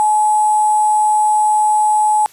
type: tone with sample-and-hold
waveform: sine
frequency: 851 Hz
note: G#5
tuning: 42 cents sharp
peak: -10 dBFS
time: 0-2.26 s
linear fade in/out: 0 ms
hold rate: 8820 Hz
effects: white hiss -45 dBFS RMS until 2.32 s + resampled to 32000 Hz